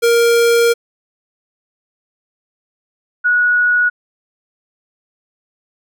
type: tone pair in turn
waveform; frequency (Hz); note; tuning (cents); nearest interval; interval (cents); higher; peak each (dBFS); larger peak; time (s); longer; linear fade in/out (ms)
square / sine; 467.9 / 1460.8; A#4 / F#6; +6 / -23; octave + minor sixth; 1971; second; -10; neither; 0.02-0.74 / 3.24-3.9; first; 20
effects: none